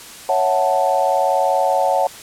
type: chord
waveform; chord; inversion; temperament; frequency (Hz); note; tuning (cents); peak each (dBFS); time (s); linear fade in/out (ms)
sine; F# minor seventh; second; equal; 554.4 / 659.3 / 740 / 880; C#5 / E5 / F#5 / A5; 0 / 0 / 0 / 0; -19 / -22 / -18 / -20; 0.29-2.07; 2
effects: white hiss -37 dBFS RMS until 2.22 s + low-pass 11000 Hz 12 dB/octave

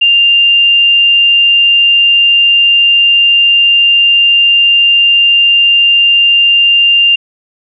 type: tone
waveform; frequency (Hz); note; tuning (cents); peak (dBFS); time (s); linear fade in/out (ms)
sine; 2794; F7; 0; -4; 0.01-7.16; 10
effects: none

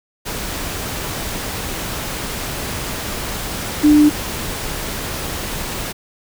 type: tone in noise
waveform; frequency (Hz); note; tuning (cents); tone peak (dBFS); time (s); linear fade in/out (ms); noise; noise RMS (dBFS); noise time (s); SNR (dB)
sine; 298.5; D4; +28; -7; 3.83-4.1; 20; pink; -25; 0.25-5.93; +15
effects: none

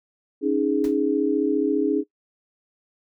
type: chord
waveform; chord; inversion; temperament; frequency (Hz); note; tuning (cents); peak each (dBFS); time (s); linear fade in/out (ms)
sine; C# suspended second; none; just; 277.2 / 311.8 / 415.8; C#4 / D#4 / G#4; 0 / +4 / +2; -23; 0.41-2.04; 50
type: noise with exponential decay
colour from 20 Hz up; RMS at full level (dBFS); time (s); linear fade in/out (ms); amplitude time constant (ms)
pink; -37; 0.84-0.98; 1; 30
effects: noise-tail reverb RT60 0.1 s tail -20 dB re dry

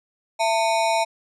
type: ring-modulated tone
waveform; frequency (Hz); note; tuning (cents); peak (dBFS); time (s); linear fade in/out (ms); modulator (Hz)
square; 784; G5; 0; -16; 0.39-1.05; 20; 116
effects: resampled to 22050 Hz

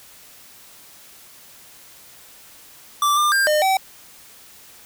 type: tone with pitch steps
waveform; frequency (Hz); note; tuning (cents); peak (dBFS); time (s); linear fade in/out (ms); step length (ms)
square; 1169 / 1197 / 1595 / 607 / 766; D6 / D6 / G6 / D#5 / G5; -8 / +33 / +30 / -43 / -40; -16; 3.02-3.77; 2; 150
effects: white hiss -46 dBFS RMS until 4.85 s

